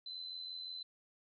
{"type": "tone with amplitude modulation", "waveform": "sine", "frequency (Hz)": 4040, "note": "B7", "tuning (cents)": 39, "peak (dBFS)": -40, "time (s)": [0.06, 0.83], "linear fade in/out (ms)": 5, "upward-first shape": "sine", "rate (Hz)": 85.7, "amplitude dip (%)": 55, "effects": []}